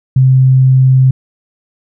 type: tone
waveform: sine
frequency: 130.81 Hz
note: C3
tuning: in tune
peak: -4 dBFS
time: 0.16-1.11 s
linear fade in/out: 5 ms
effects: none